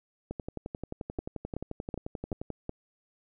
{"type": "two click trains", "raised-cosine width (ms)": 2, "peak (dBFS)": [-20, -22], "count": [5, 26], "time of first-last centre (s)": [[1.19, 2.694], [0.31, 2.503]], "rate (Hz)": [2.66, 11.4], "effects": []}